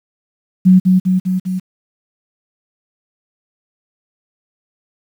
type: tone with echo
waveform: sine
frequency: 185.2 Hz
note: F#3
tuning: 2 cents sharp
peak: -4 dBFS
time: 0.65-0.8 s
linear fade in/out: 20 ms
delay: 200 ms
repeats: 4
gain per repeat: -3 dB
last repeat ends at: 1.6 s
effects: 7-bit